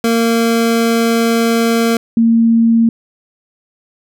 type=tone pair in turn; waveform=25% pulse / sine; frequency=230 / 229.1 Hz; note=A#3 / A#3; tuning=-23 / -30 cents; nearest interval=unison; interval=7 cents; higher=first; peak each=-7 dBFS; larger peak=neither; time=0.04-1.97 / 2.17-2.89 s; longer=first; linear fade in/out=2 ms; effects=none